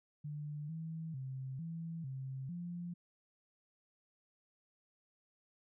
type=tone with pitch steps; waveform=sine; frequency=148.5 / 161.7 / 132.1 / 165.1 / 133 / 174.1 Hz; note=D3 / E3 / C3 / E3 / C3 / F3; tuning=+20 / -33 / +17 / +3 / +29 / -5 cents; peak=-40 dBFS; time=0.24-2.94 s; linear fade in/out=10 ms; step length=450 ms; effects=none